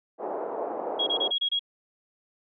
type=band-pass noise; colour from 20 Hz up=pink; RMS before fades=-32 dBFS; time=0.18-1.32 s; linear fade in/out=50 ms; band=390 to 840 Hz; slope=24 dB/octave
type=tone bursts; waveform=sine; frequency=3303 Hz; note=G#7; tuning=10 cents flat; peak=-23 dBFS; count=6; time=0.99-1.594 s; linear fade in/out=10 ms; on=79 ms; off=26 ms
effects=none